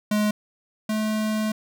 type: tone pair in turn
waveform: square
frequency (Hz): 210.5 / 215.8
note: G#3 / A3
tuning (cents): +24 / -33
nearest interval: unison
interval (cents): 43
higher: second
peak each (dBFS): -20 / -23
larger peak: first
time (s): 0.11-0.31 / 0.89-1.52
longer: second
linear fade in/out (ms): 5
effects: none